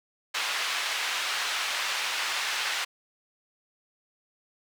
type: band-pass noise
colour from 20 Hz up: white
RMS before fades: -30 dBFS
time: 0.34-2.85 s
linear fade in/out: 10 ms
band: 1000 to 3500 Hz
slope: 12 dB/octave
effects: none